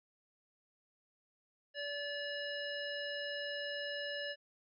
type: harmonic tone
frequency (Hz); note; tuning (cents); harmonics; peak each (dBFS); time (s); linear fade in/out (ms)
577; D5; -31; 1 / 3 / 5 / 7 / 9; -42 / -42 / -45 / -52 / -49; 1.74-4.36; 50
effects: none